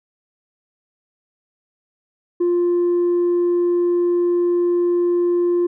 triangle tone with tanh clipping, 350 Hz, F4, 4 cents sharp, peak -15 dBFS, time 2.4-5.67 s, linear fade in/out 10 ms, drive 6 dB, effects none

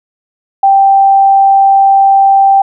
sine tone, 784 Hz, G5, in tune, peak -3 dBFS, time 0.63-2.62 s, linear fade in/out 5 ms, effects none

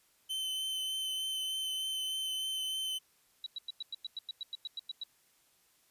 45% pulse tone with vibrato, 3066 Hz, G7, 39 cents flat, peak -34 dBFS, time 0.29-2.99 s, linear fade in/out 20 ms, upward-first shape triangle, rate 3.3 Hz, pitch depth 13 cents each way
sine tone bursts, 3906 Hz, B7, 20 cents flat, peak -36 dBFS, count 14, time 3.44-5.036 s, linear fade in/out 2 ms, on 23 ms, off 98 ms
effects white hiss -69 dBFS RMS until 5.9 s + resampled to 32000 Hz

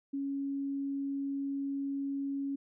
sine tone, 277.2 Hz, C#4, in tune, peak -32 dBFS, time 0.13-2.56 s, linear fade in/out 10 ms, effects none

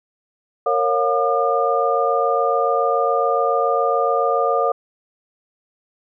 sine tone cluster, 462.9 / 550 / 713 / 1207 Hz, A#4 / C#5 / F5 / D6, -12 / -14 / +36 / +47 cents, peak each -21 dBFS, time 0.66-4.72 s, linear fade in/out 5 ms, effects none

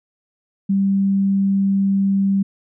sine tone, 196 Hz, G3, in tune, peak -14 dBFS, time 0.69-2.43 s, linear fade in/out 10 ms, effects none

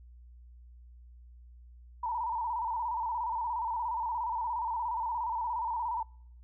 sine tone with vibrato, 932.3 Hz, A#5, in tune, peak -30 dBFS, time 2.03-6.03 s, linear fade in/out 5 ms, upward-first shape square, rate 17 Hz, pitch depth 72 cents each way, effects noise-tail reverb RT60 0.6 s tail -25 dB re dry + added 60 Hz sine -50 dBFS peak until 6.43 s

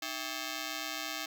5% pulse ring-modulated tone, 482 Hz, B4, 42 cents flat, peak -21 dBFS, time 0.02-1.26 s, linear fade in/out 5 ms, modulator 177 Hz, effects none

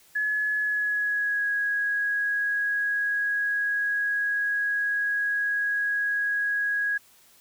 sine tone with pitch glide, 1700 to 1656.4 Hz, G#6 to G#6, +40 to -5 cents, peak -23 dBFS, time 0.15-6.98 s, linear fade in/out 10 ms, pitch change -45 cents, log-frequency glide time 0.59-1.48 s, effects white hiss -57 dBFS RMS until 7.4 s

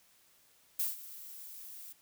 violet noise with ADSR envelope, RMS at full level -31 dBFS, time 0.79-1.93 s, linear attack 7 ms, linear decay 160 ms, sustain -17 dB, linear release 10 ms, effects white hiss -66 dBFS RMS until 2.01 s

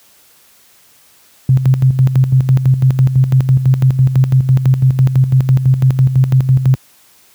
sine tone with tremolo, 130.81 Hz, C3, in tune, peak -5 dBFS, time 1.49-6.75 s, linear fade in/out 2 ms, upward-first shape square, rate 6 Hz, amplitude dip 65%, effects white hiss -48 dBFS RMS until 7.34 s + high-pass 60 Hz 12 dB/octave

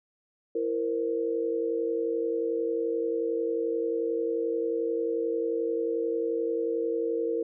sine tone cluster, 332.8 / 462.7 / 514 Hz, E4 / A#4 / C5, +17 / -13 / -31 cents, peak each -32 / -27 / -36 dBFS, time 0.55-7.43 s, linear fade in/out 5 ms, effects none

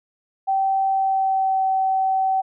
sine tone with pitch glide, 774 to 764.7 Hz, G5 to G5, -22 to -43 cents, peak -17 dBFS, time 0.47-2.42 s, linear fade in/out 20 ms, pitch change -21 cents, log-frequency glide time 0.88-1.65 s, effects none

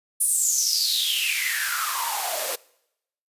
white noise with high-pass filter sweep, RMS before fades -24 dBFS, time 0.2-2.56 s, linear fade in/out 10 ms, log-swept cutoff 10000 to 500 Hz, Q 8.9, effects noise-tail reverb RT60 0.8 s tail -23 dB re dry + resampled to 32000 Hz

